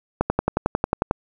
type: click train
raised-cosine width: 1 ms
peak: -4 dBFS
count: 11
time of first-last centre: 0.21-1.111 s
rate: 11.1 Hz
effects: none